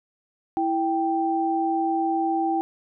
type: tone pair together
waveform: sine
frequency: 329.6 / 783.9 Hz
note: E4 / G5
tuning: 0 / 0 cents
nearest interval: octave + minor third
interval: 1500 cents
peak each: -24 / -23 dBFS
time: 0.57-2.61 s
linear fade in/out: 0 ms
effects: none